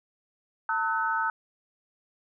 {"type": "tone cluster", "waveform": "sine", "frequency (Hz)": [898, 1289, 1503], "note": ["A5", "E6", "F#6"], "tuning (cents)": [35, -39, 27], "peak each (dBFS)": -29, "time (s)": [0.69, 1.3], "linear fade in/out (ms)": 2, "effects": []}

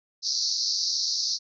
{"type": "band-pass noise", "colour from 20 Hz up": "pink", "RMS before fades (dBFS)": -27, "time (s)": [0.22, 1.39], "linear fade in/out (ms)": 50, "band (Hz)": [4200, 5900], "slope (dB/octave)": 96, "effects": []}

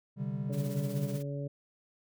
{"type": "chord", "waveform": "triangle", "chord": "C suspended second", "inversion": "none", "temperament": "equal", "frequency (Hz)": [130.81, 146.83, 196], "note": ["C3", "D3", "G3"], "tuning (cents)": [0, 0, 0], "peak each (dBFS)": -35, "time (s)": [0.16, 1.2], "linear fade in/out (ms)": 50}
{"type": "harmonic tone", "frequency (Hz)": 141.9, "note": "C#3", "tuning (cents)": 41, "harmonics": [1, 2, 3, 4], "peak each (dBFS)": [-35, -43, -44, -42], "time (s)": [0.49, 1.48], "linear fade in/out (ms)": 10}
{"type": "noise with tremolo", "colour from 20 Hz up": "white", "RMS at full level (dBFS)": -48, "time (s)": [0.52, 1.23], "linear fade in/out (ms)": 20, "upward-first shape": "sine", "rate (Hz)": 16, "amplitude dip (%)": 55}
{"effects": []}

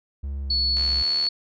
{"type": "tone with pitch glide", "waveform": "triangle", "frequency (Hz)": [69.3, 66.36], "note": ["C#2", "C2"], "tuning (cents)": [0, 25], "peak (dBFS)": -25, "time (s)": [0.23, 1.03], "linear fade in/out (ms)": 10, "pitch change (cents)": -75, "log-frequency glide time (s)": [0.42, 0.55]}
{"type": "tone", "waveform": "sine", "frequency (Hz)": 4411, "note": "C#8", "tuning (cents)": -9, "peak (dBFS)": -20, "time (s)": [0.5, 1.29], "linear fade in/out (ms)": 5}
{"type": "click train", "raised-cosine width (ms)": 0.2, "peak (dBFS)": -19, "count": 38, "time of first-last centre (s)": [0.77, 1.267], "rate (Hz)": 74.5}
{"effects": []}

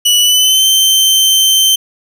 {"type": "tone with pitch glide", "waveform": "sawtooth", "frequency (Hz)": [2950, 3106], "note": ["F#7", "G7"], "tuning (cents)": [-6, -17], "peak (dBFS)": -4, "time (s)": [0.05, 1.76], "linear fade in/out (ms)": 10, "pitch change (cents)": 89, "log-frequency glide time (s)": [0.21, 0.66], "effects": []}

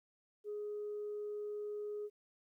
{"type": "tone", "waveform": "sine", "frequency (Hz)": 417.1, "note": "G#4", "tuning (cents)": 7, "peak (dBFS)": -38, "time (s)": [0.44, 2.1], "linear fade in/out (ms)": 50, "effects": ["tanh soft clip ceiling -35 dBFS", "13-bit"]}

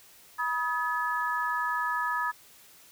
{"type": "tone cluster", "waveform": "sine", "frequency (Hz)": [972, 1261, 1709], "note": ["B5", "D#6", "G#6"], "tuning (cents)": [-28, 23, 49], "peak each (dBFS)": -31, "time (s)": [0.38, 2.32], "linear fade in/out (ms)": 20, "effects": ["white hiss -55 dBFS RMS until 2.91 s"]}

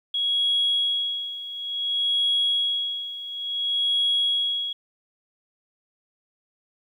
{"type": "tone with tremolo", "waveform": "sine", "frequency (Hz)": 3322, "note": "G#7", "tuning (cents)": 0, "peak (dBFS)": -18, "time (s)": [0.14, 4.73], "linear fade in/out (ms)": 5, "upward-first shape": "sine", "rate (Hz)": 0.57, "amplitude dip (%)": 80, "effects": ["tanh soft clip ceiling -14 dBFS", "10-bit"]}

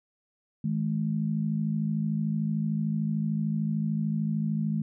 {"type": "tone pair together", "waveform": "sine", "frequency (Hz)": [159.42, 212.8], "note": ["D#3", "G#3"], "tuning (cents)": [42, 42], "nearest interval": "perfect fourth", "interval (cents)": 500, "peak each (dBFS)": -28, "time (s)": [0.64, 4.82], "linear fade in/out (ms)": 5, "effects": []}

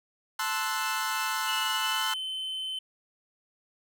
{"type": "chord", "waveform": "sawtooth", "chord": "F# half-diminished seventh", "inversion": "first", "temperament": "equal", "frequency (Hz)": [880, 1046.5, 1318.5, 1480], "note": ["A5", "C6", "E6", "F#6"], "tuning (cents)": [0, 0, 0, 0], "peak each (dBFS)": -30, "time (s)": [0.39, 2.14], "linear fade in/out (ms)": 5}
{"type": "tone with pitch glide", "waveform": "triangle", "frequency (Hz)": [2936, 3064], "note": ["F#7", "G7"], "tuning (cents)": [-14, -40], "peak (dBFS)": -30, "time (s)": [1.47, 2.79], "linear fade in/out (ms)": 5, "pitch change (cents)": 74, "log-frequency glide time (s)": [1.73, 2.11]}
{"effects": []}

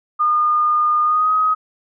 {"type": "tone with pitch glide", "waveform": "sine", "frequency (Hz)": [1218, 1261.7], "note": ["D#6", "D#6"], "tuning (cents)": [-37, 24], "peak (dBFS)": -13, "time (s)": [0.19, 1.55], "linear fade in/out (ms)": 20, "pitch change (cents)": 61, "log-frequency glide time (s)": [1.03, 1.32], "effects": []}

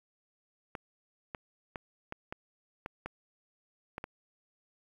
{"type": "clicks", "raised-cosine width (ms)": 0.5, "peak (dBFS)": -23, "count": 9, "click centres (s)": [0.752, 1.348, 1.758, 2.124, 2.325, 2.861, 3.06, 3.981, 4.041], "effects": ["9-bit"]}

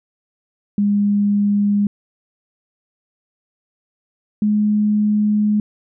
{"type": "tone pair in turn", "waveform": "sine", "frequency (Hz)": [204, 210], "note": ["G#3", "G#3"], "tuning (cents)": [-31, 19], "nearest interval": "minor second", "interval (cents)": 50, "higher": "second", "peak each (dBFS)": -13, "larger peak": "neither", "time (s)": [[0.78, 1.87], [4.42, 5.6]], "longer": "second", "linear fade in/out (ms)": 2, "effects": []}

